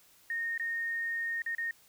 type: tone with dropouts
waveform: sine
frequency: 1846 Hz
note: A#6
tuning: 17 cents flat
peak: -31 dBFS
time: 0.3-1.71 s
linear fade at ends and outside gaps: 2 ms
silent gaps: 0.578-0.597 / 1.42-1.462 / 1.55-1.582 s
effects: white hiss -62 dBFS RMS until 1.88 s